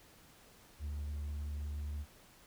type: tone with hard clipping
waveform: triangle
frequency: 73.42 Hz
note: D2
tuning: in tune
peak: -36 dBFS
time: 0.79-2.06 s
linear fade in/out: 50 ms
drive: 1 dB
effects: pink hiss -61 dBFS RMS until 2.46 s